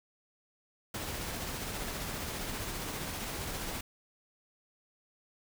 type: noise with tremolo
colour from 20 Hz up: pink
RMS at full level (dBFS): -37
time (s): 0.94-3.81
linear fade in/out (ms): 5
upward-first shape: sine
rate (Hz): 15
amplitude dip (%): 25
effects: none